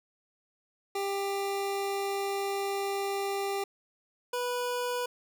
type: tone pair in turn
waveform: 25% pulse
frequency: 396.3 / 491.2 Hz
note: G4 / B4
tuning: +19 / -9 cents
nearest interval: major third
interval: 372 cents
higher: second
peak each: -26 dBFS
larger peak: neither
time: 0.95-3.64 / 4.33-5.06 s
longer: first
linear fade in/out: 5 ms
effects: none